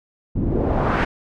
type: noise with low-pass filter sweep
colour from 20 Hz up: pink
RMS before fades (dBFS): -20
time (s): 0.35-1.05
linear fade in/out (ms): 10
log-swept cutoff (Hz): 210 to 1900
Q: 1.4
effects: none